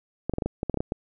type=clicks; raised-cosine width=2 ms; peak=-13 dBFS; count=11; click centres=0.296 / 0.337 / 0.384 / 0.422 / 0.46 / 0.631 / 0.697 / 0.743 / 0.773 / 0.805 / 0.921 s; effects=none